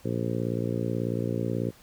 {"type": "harmonic tone", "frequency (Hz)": 58.27, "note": "A#1", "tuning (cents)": 0, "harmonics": [2, 3, 4, 5, 6, 7, 8, 9], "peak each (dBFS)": [-31, -33, -34, -35, -36, -36, -37, -38], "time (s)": [0.04, 1.71], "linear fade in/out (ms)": 20, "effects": ["pink hiss -55 dBFS RMS until 1.82 s"]}